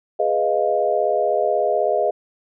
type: chord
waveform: sine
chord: F half-diminished seventh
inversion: first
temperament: equal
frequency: 415.3 / 493.9 / 622.3 / 698.5 Hz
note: Ab4 / Cb5 / Eb5 / F5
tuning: 0 / 0 / 0 / 0 cents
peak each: -23 / -24 / -20 / -22 dBFS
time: 0.19-2.11 s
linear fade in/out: 10 ms
effects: none